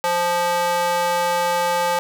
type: tone with high-pass filter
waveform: square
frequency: 174.61 Hz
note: F3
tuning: in tune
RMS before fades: -20 dBFS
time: 0.04-1.99 s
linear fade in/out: 0 ms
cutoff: 700 Hz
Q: 3.5
effects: none